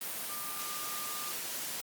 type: tone in noise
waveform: sine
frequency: 1200 Hz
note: D6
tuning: 37 cents sharp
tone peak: -43 dBFS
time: 0.29-1.32 s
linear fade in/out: 5 ms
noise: white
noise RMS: -38 dBFS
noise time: 0.01-1.81 s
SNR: -8 dB
effects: high-pass 150 Hz 12 dB/octave + Opus 32 kbps